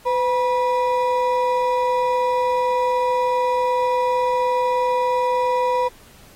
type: ring-modulated tone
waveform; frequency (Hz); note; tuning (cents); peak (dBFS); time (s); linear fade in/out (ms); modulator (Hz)
triangle; 737; F#5; -7; -12; 0.05-5.89; 20; 232
effects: pink hiss -49 dBFS RMS until 6.35 s + AAC 48 kbps